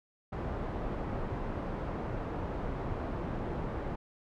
pink low-pass noise, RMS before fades -36 dBFS, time 0.32-3.96 s, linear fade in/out 10 ms, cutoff 990 Hz, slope 12 dB/octave, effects none

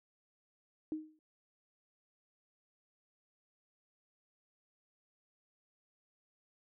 sine tone with exponential decay, 311.1 Hz, D#4, in tune, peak -32 dBFS, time 0.92-1.19 s, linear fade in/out 1 ms, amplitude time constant 57 ms, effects none

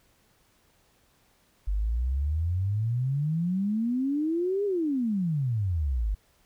sine exponential two-way sweep, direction up then down, 47.55 to 415.3 to 47.55 Hz, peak -24 dBFS, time 1.67-6.15 s, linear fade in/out 10 ms, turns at 4.65 s, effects pink hiss -65 dBFS RMS until 6.45 s

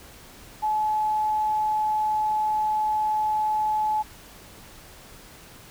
sine tone, 857 Hz, A5, 46 cents flat, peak -21 dBFS, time 0.62-4.03 s, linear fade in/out 20 ms, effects pink hiss -47 dBFS RMS until 5.7 s

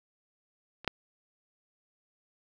clicks, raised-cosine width 0.3 ms, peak -28 / -10 dBFS, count 2, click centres 0.846 / 0.877 s, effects none

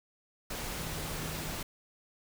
sine tone in noise, 157.2 Hz, D#3, 18 cents sharp, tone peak -43 dBFS, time 0.79-1.52 s, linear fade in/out 5 ms, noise pink, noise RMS -38 dBFS, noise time 0.5-1.63 s, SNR -8 dB, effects none

